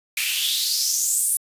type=noise with high-pass filter sweep; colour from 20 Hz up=white; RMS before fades=-22 dBFS; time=0.17-1.37 s; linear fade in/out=2 ms; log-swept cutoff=2300 to 10000 Hz; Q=4.7; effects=resampled to 32000 Hz